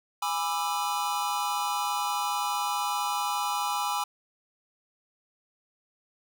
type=chord; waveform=square; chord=E dominant seventh; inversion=first; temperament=just; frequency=824.1 / 988.9 / 1186.7 / 1318.5 Hz; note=G#5 / B5 / D6 / E6; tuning=-14 / +2 / +18 / 0 cents; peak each=-32 / -32 / -35 / -36 dBFS; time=0.22-4.04 s; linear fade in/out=5 ms; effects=none